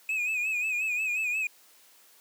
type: tone with vibrato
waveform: triangle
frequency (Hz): 2520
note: D#7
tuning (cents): +21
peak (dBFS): -25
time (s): 0.09-1.47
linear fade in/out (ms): 2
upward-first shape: sine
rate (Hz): 5.6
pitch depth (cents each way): 73
effects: white hiss -58 dBFS RMS until 2.2 s + high-pass 300 Hz 12 dB/octave